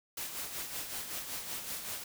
white noise with tremolo, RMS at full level -38 dBFS, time 0.17-2.04 s, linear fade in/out 5 ms, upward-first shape sine, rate 5.3 Hz, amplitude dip 50%, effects none

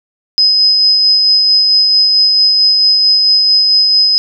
sine tone with tremolo, 5050 Hz, D#8, 25 cents sharp, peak -5 dBFS, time 0.38-4.18 s, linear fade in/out 0 ms, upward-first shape sine, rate 4.5 Hz, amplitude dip 25%, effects none

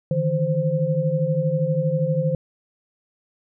sine tone cluster, 149.2 / 161.7 / 521 Hz, D3 / E3 / C5, +28 / -33 / -7 cents, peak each -23 dBFS, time 0.11-2.35 s, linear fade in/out 2 ms, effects none

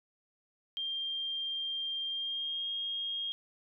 sine tone with pitch glide, 3189 to 3247 Hz, G7 to G#7, +29 to -40 cents, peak -33 dBFS, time 0.77-3.32 s, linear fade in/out 0 ms, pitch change +31 cents, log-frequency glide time 2.07-2.68 s, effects none

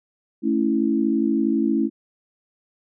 sine chord, A major, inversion none, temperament equal, 220 / 277.2 / 329.6 Hz, A3 / C#4 / E4, 0 / 0 / 0 cents, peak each -22 dBFS, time 0.42-1.9 s, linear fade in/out 50 ms, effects none

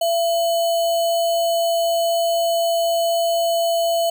sine tone with sample-and-hold, 674 Hz, E5, 38 cents sharp, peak -16 dBFS, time 0.01-4.1 s, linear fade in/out 5 ms, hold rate 3675 Hz, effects none

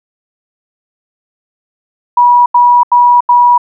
sine tone bursts, 970 Hz, B5, 31 cents flat, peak -3 dBFS, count 4, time 2.17-3.579 s, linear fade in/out 5 ms, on 290 ms, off 83 ms, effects none

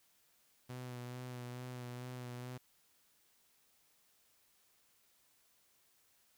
sawtooth tone with vibrato, 124.3 Hz, B2, 12 cents sharp, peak -40 dBFS, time 0.69-2.58 s, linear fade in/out 10 ms, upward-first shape sine, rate 2.3 Hz, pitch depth 26 cents each way, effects white hiss -72 dBFS RMS until 6.37 s

